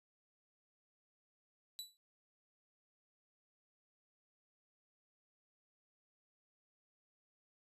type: tone with exponential decay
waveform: sawtooth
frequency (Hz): 3951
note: B7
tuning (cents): 0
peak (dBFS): -37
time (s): 1.79-1.97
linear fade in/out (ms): 0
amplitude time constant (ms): 39
effects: resampled to 32000 Hz